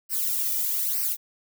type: noise with flanger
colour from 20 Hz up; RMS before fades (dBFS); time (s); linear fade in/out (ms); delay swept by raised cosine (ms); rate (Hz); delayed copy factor
violet; -26; 0.09-1.17; 50; 0.28 to 1.88; 1.1; -0.85
effects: none